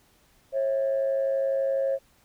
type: tone pair together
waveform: sine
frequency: 542 / 653.9 Hz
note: C#5 / E5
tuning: -39 / -14 cents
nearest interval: minor third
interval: 325 cents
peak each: -22 / -31 dBFS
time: 0.52-1.99 s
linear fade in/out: 50 ms
effects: tanh soft clip ceiling -18 dBFS + pink hiss -62 dBFS RMS until 2.24 s